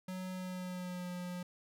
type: tone with pitch glide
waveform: square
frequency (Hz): 185 to 178.8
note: F#3 to F3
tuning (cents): 0 to +41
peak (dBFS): -40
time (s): 0.08-1.43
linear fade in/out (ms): 5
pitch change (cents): -59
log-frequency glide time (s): 0.32-1.1
effects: none